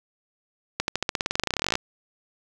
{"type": "accelerating click train", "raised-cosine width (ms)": 0.2, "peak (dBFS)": -6, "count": 25, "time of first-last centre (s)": [0.8, 1.754], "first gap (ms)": 81, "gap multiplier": 0.93, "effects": []}